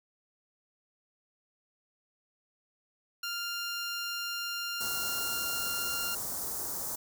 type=tone; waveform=15% pulse; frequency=1396.9 Hz; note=F6; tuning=in tune; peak=-27 dBFS; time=3.23-6.15 s; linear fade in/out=5 ms
type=band-stop noise; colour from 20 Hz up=white; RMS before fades=-36 dBFS; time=4.8-6.96 s; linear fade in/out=10 ms; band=1300 to 5600 Hz; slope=24 dB/octave
effects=none